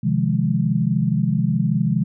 sine chord, F minor seventh, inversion second, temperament equal, 130.81 / 155.56 / 174.61 / 207.7 Hz, C3 / Eb3 / F3 / Ab3, 0 / 0 / 0 / 0 cents, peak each -22 dBFS, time 0.03-2.04 s, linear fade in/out 10 ms, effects none

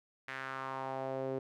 sawtooth tone with band-pass filter sweep, 133.1 Hz, C3, 30 cents sharp, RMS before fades -39 dBFS, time 0.28-1.39 s, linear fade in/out 5 ms, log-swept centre 1900 to 420 Hz, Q 2.6, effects none

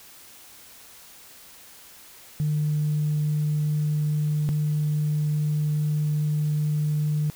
sine tone pair in turn, 150.4 / 150.4 Hz, D3 / D3, +42 / +42 cents, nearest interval unison, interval 0 cents, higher neither, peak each -20 dBFS, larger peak neither, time 2.4-4.49 / 4.49-7.3 s, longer second, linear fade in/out 0 ms, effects tanh soft clip ceiling -17 dBFS + white hiss -48 dBFS RMS until 7.35 s

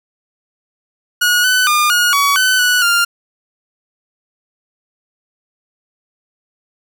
sawtooth tone with pitch steps, 1451 / 1503 / 1208 / 1441 / 1130 / 1512 / 1476 / 1398 Hz, F#6 / F#6 / D6 / F#6 / C#6 / F#6 / F#6 / F6, -34 / +27 / +48 / -46 / +33 / +37 / -5 / +1 cents, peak -7 dBFS, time 1.21-3.05 s, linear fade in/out 10 ms, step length 230 ms, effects none

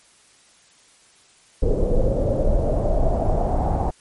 brown noise with low-pass filter sweep, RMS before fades -19 dBFS, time 1.62-3.91 s, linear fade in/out 10 ms, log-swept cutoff 480 to 800 Hz, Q 5.7, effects white hiss -54 dBFS RMS until 4 s + MP3 48 kbps

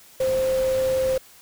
sine tone in noise, 523.3 Hz, C5, in tune, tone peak -19 dBFS, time 0.2-1.18 s, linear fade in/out 5 ms, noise pink, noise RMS -35 dBFS, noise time 0.2-1.18 s, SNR +13 dB, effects white hiss -50 dBFS RMS until 1.41 s

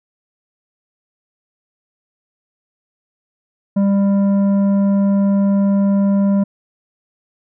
sine tone with tanh clipping, 198.6 Hz, G3, 23 cents sharp, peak -13 dBFS, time 3.76-6.44 s, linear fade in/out 10 ms, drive 9 dB, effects none

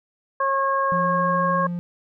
harmonic tone, 544 Hz, C#5, 33 cents flat, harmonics 1 / 2 / 3, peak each -25 / -20 / -29 dBFS, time 0.4-1.67 s, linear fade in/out 5 ms
triangle tone, 174.61 Hz, F3, in tune, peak -23 dBFS, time 0.92-1.79 s, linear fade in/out 0 ms
effects none

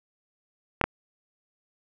clicks, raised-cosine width 0.5 ms, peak -7 dBFS, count 2, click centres 0.813 / 0.84 s, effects none

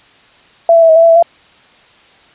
sine tone with pitch steps, 670 / 665 / 656 / 638 / 661 / 668 / 660 / 680 Hz, E5 / E5 / E5 / D#5 / E5 / E5 / E5 / F5, +28 / +15 / -9 / +43 / +5 / +23 / +2 / -46 cents, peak -3 dBFS, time 0.69-1.226 s, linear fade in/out 2 ms, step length 67 ms, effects white hiss -45 dBFS RMS until 2.34 s + resampled to 8000 Hz

